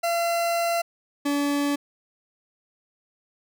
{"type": "tone pair in turn", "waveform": "40% pulse", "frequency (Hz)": [681, 286.3], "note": ["F5", "D4"], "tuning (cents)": [-44, -44], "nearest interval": "octave + minor third", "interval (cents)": 1500, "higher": "first", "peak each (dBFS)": -21, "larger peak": "neither", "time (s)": [[0.03, 0.82], [1.25, 1.76]], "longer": "first", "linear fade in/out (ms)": 10, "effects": []}